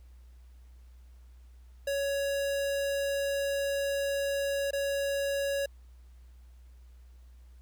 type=tone with dropouts; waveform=square; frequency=558 Hz; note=C#5; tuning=11 cents sharp; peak=-29 dBFS; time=1.87-5.66 s; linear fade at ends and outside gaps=5 ms; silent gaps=4.709-4.731 s; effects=added 61 Hz sine -50 dBFS peak until 7.61 s + pink hiss -70 dBFS RMS until 7.61 s